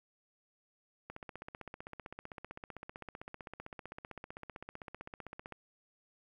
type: click train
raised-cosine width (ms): 0.5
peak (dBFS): -29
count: 70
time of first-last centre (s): 1.1-5.523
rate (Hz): 15.6
effects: 11-bit